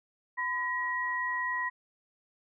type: tone pair together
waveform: sine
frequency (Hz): 1009.1 / 1905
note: B5 / A#6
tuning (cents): +37 / +37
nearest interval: major seventh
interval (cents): 1100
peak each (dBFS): -33 / -31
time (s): 0.37-1.7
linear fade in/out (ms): 20
effects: none